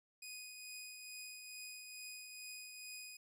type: tone with tremolo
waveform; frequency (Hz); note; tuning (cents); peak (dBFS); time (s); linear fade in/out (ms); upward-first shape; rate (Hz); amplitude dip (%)
15% pulse; 2489; D#7; 0; -40; 0.22-3.17; 5; triangle; 2.3; 40
effects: none